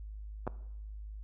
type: clicks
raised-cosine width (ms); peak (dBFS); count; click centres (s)
1; -26 / -19; 2; 0.468 / 0.476
effects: noise-tail reverb RT60 0.8 s tail -18 dB re dry + added 52 Hz sine -41 dBFS peak until 1.23 s